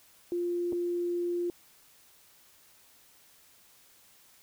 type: tone with dropouts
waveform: sine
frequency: 349.2 Hz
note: F4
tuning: in tune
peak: -28 dBFS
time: 0.32-1.5 s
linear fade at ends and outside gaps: 1 ms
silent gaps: 0.724-0.729 s
effects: white hiss -60 dBFS RMS until 4.42 s